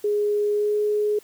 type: tone with pitch glide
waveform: sine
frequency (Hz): 415.3 to 419.4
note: G#4 to G#4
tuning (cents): 0 to +17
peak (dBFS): -19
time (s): 0.04-1.19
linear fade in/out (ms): 5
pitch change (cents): +17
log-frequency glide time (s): 0.53-0.76
effects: white hiss -52 dBFS RMS until 1.23 s